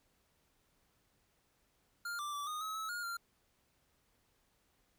square tone with pitch steps, 1403 / 1177 / 1159 / 1233 / 1282 / 1298 / 1428 / 1384 Hz, F6 / D6 / D6 / D#6 / E6 / E6 / F6 / F6, +8 / +3 / -23 / -16 / -49 / -27 / +38 / -16 cents, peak -39 dBFS, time 2.05-3.17 s, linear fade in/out 5 ms, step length 140 ms, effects pink hiss -75 dBFS RMS until 4.98 s

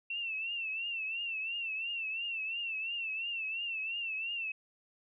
sine tone with vibrato, 2692 Hz, E7, 36 cents sharp, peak -34 dBFS, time 0.1-4.52 s, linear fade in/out 5 ms, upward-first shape triangle, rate 2.9 Hz, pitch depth 100 cents each way, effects none

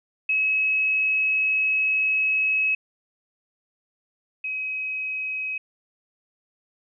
sine tone pair in turn, 2567 / 2540 Hz, E7 / D#7, -47 / +35 cents, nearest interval unison, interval 18 cents, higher first, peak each -19 / -26 dBFS, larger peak first, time 0.29-2.75 / 4.44-5.58 s, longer first, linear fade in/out 5 ms, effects none

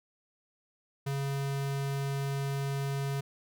square tone, 138.59 Hz, C#3, in tune, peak -31 dBFS, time 1.06-3.21 s, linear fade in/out 10 ms, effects none

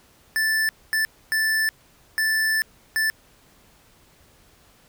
square tone bursts at uneven times, 1760 Hz, A6, in tune, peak -20 dBFS, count 5, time 0.36-0.69 / 0.93-1.05 / 1.32-1.69 / 2.18-2.62 / 2.96-3.1 s, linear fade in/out 0 ms, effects pink hiss -56 dBFS RMS until 4.88 s

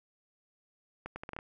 accelerating click train, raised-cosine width 0.5 ms, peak -25 dBFS, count 7, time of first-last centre 1.06-1.389 s, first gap 100 ms, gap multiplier 0.75, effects none

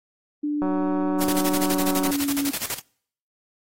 sine tone with pitch glide, 295.4 to 281.2 Hz, D4 to C#4, +10 to +25 cents, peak -22 dBFS, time 0.43-2.51 s, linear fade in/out 10 ms, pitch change -85 cents, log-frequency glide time 1.59-2.32 s
click train, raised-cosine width 1 ms, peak -16 dBFS, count 279, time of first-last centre 0.62-2.107 s, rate 187 Hz
white noise with tremolo, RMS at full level -27 dBFS, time 1.2-2.8 s, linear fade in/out 20 ms, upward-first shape square, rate 12 Hz, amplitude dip 80%
effects noise-tail reverb RT60 0.6 s tail -26 dB re dry + AAC 48 kbps

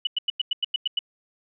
sine tone bursts, 2956 Hz, F#7, 2 cents flat, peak -20 dBFS, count 9, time 0.05-0.991 s, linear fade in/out 5 ms, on 21 ms, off 94 ms, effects none

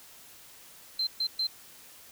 sine tone bursts at uneven times, 4115 Hz, C8, 30 cents flat, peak -25 dBFS, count 3, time 0.99-1.07 / 1.2-1.27 / 1.39-1.47 s, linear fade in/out 5 ms, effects tanh soft clip ceiling -21 dBFS + white hiss -52 dBFS RMS until 2.11 s

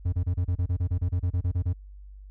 triangle tone bursts, 88.7 Hz, F2, 27 cents sharp, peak -20 dBFS, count 16, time 0.05-1.732 s, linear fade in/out 10 ms, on 77 ms, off 30 ms, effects added 49 Hz sine -42 dBFS peak until 2.3 s

